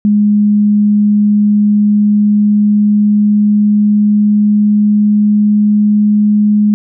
sine tone with pitch glide, 207.7 to 209.1 Hz, G#3 to G#3, 0 to +12 cents, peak -6 dBFS, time 0.05-6.74 s, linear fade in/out 0 ms, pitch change +12 cents, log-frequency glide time 1.25-6.16 s, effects none

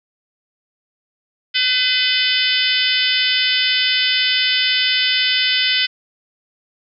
harmonic tone, 506 Hz, B4, 42 cents sharp, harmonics 3 / 4 / 5 / 6 / 7 / 8 / 9 / 10, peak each -25 / -22 / -24 / -19 / -21 / -28 / -25 / -24 dBFS, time 1.54-5.87 s, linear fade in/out 20 ms, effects none

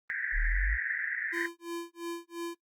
white band-pass noise, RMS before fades -34 dBFS, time 0.1-1.46 s, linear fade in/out 0 ms, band 1600 to 2000 Hz, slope 96 dB/octave
sine exponential sweep, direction up, 34.6 to 55.9 Hz, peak -26 dBFS, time 0.32-0.78 s, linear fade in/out 50 ms
square tone with tremolo, 340 Hz, F4, 46 cents flat, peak -34 dBFS, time 1.32-2.55 s, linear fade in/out 20 ms, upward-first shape sine, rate 2.9 Hz, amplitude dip 100%
effects noise-tail reverb RT60 0.1 s tail -19 dB re dry + Opus 32 kbps

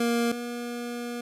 25% pulse tone pair in turn, 235.3 / 239.8 Hz, A#3 / A#3, +16 / +49 cents, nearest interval unison, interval 33 cents, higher second, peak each -19 / -28 dBFS, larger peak first, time 0-0.32 / 0.32-1.21 s, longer second, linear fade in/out 5 ms, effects resampled to 32000 Hz

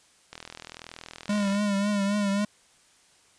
click train, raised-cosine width 0.2 ms, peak -22 dBFS, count 51, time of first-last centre 0.33-1.55 s, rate 41 Hz
square tone with vibrato, 202.5 Hz, G#3, 43 cents flat, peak -24 dBFS, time 1.29-2.45 s, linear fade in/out 5 ms, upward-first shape triangle, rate 3.7 Hz, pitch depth 61 cents each way
effects white hiss -60 dBFS RMS until 3.38 s + resampled to 22050 Hz

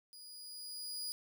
sawtooth tone with level ramp, 4904 Hz, D#8, 26 cents flat, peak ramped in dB -49 to -35 dBFS, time 0.13-1.12 s, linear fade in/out 0 ms, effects none

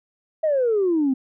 sine exponential sweep, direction down, 649 to 254.6 Hz, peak -16 dBFS, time 0.43-1.14 s, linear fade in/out 10 ms, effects tanh soft clip ceiling -13 dBFS

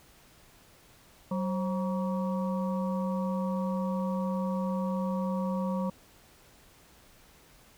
harmonic tone with a mistuned harmonic, 189.2 Hz, F#3, 39 cents sharp, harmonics 1 / 3 / 5 / 6, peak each -29 / -35 / -39 / -42 dBFS, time 1.31-5.9 s, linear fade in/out 5 ms, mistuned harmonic 3, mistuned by -110 cents, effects pink hiss -58 dBFS RMS until 7.77 s

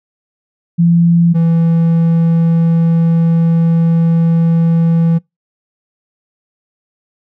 sine / triangle tone pair in turn, 169.9 / 166.02 Hz, F3 / E3, -47 / +13 cents, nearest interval unison, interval 40 cents, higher first, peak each -6 / -6 dBFS, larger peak neither, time 0.78-1.34 / 1.34-5.19 s, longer second, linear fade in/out 20 ms, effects noise-tail reverb RT60 0.2 s tail -26 dB re dry

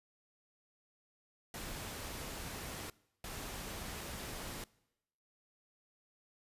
pink noise bursts at uneven times, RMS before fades -44 dBFS, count 2, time 1.54-2.9 / 3.24-4.64 s, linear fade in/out 2 ms, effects noise-tail reverb RT60 0.9 s tail -23 dB re dry + resampled to 32000 Hz

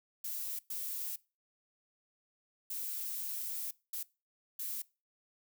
violet noise bursts at uneven times, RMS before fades -39 dBFS, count 5, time 0.24-0.59 / 0.7-1.16 / 2.7-3.71 / 3.93-4.03 / 4.59-4.82 s, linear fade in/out 5 ms, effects noise-tail reverb RT60 0.3 s tail -22 dB re dry

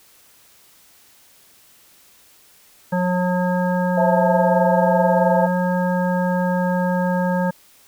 harmonic tone, 180.6 Hz, F#3, 42 cents flat, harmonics 1 / 3 / 5 / 7 / 9, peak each -19 / -23 / -25 / -37 / -30 dBFS, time 2.92-7.51 s, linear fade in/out 10 ms
sine chord, A minor, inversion first, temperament equal, 523.3 / 659.3 / 880 Hz, C5 / E5 / A5, 0 / 0 / 0 cents, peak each -20 dBFS, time 3.97-5.47 s, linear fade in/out 10 ms
effects white hiss -52 dBFS RMS until 7.87 s

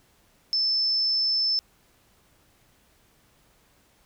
sine tone, 5274 Hz, E8, in tune, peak -21 dBFS, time 0.53-1.59 s, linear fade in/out 0 ms, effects pink hiss -62 dBFS RMS until 4.05 s

